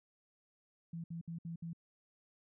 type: tone bursts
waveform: sine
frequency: 167 Hz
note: E3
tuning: 23 cents sharp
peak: -40 dBFS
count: 5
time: 0.93-1.732 s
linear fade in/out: 5 ms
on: 110 ms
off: 63 ms
effects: none